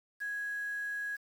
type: tone with quantisation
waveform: sine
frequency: 1661.2 Hz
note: G#6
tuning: in tune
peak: -34 dBFS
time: 0.2-1.17 s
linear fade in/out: 20 ms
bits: 9
effects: none